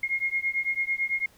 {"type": "beating tone pair", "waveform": "sine", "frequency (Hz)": [2141, 2150], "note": ["C7", "C7"], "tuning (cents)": [39, 47], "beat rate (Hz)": 9, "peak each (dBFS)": -28, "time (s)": [0.03, 1.26], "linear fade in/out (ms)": 5, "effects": ["pink hiss -58 dBFS RMS until 1.37 s"]}